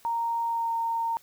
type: tone with pitch glide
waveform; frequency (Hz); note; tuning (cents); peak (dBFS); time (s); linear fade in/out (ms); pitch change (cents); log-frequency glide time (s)
sine; 928 to 918.9; A#5 to A#5; -8 to -25; -25; 0.05-1.17; 0; -17; 0.45-0.73
effects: white hiss -58 dBFS RMS until 1.22 s